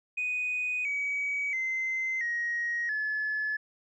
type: tone with pitch steps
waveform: sine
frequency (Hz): 2489 / 2269 / 2069 / 1886.3 / 1719.8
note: D#7 / C#7 / C7 / A#6 / A6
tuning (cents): 0 / +40 / -20 / +20 / -40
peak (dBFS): -27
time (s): 0.17-3.57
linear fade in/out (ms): 10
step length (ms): 680
effects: tanh soft clip ceiling -24 dBFS